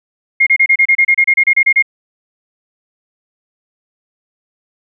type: tone bursts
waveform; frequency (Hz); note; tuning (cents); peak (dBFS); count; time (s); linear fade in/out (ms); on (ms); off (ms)
sine; 2138; C7; +37; -6; 15; 0.4-1.825; 10; 67; 30
effects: none